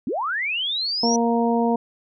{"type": "linear sweep", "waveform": "sine", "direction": "up", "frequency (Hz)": [194.1, 5920], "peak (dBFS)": -22, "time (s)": [0.07, 1.16], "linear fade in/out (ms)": 2}
{"type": "harmonic tone", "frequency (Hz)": 233.5, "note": "A#3", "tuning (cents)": 3, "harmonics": [1, 2, 3, 4], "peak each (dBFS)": [-20, -23, -25, -26], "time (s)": [1.03, 1.76], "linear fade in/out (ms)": 5}
{"effects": []}